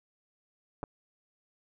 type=clicks; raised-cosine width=1 ms; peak=-23 dBFS; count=2; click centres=0.831 / 0.838 s; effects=none